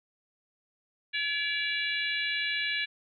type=harmonic tone with a mistuned harmonic; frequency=567 Hz; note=C#5; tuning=39 cents sharp; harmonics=3 / 4 / 5 / 6 / 7; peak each=-33 / -32 / -36 / -37 / -37 dBFS; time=1.13-2.86 s; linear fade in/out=20 ms; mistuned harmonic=4; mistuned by=+40 cents; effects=none